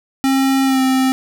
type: tone with pitch glide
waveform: square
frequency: 268.4 to 262 Hz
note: C4 to C4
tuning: +44 to +2 cents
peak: -13 dBFS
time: 0.24-1.12 s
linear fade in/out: 0 ms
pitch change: -42 cents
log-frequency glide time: 0.65-0.81 s
effects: none